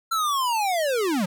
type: linear sweep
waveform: square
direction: down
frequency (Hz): 1360 to 168.9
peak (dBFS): -22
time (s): 0.11-1.26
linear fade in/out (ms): 10
effects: none